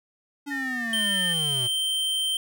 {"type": "linear sweep", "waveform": "square", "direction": "down", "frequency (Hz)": [289.1, 119.5], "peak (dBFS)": -32, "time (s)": [0.46, 1.68], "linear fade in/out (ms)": 20}
{"type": "tone with pitch glide", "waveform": "sine", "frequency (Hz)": [1822, 1802.1], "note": ["A#6", "A6"], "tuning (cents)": [-40, 41], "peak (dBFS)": -28, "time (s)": [0.5, 1.34], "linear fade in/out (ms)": 20, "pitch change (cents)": -19, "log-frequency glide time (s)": [0.62, 0.92]}
{"type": "tone", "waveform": "square", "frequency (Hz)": 3124, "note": "G7", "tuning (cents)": -7, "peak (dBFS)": -24, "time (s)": [0.93, 2.37], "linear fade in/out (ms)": 2}
{"effects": []}